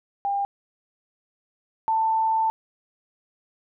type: tone pair in turn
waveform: sine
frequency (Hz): 800 / 888.5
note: G5 / A5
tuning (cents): +35 / +17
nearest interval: major second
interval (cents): 182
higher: second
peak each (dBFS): -22 / -19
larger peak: second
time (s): 0.25-0.45 / 1.88-2.5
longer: second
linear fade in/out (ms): 0
effects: none